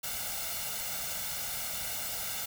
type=noise with comb filter; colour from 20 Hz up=white; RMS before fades=-36 dBFS; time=0.03-2.46 s; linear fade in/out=10 ms; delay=1.4 ms; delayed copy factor=+0.75; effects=none